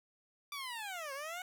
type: linear two-way sweep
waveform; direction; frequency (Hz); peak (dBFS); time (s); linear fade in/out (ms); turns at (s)
15% pulse; down then up; 1177 to 530 to 746; -34; 0.52-1.42; 2; 1.13
effects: none